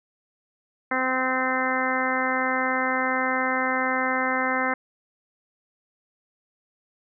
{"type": "harmonic tone", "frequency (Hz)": 258.6, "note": "C4", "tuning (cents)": -20, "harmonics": [1, 2, 3, 4, 5, 6, 7, 8], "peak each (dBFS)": [-30, -30, -30, -30, -30, -30, -30, -30], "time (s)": [0.91, 4.74], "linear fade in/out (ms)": 5, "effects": []}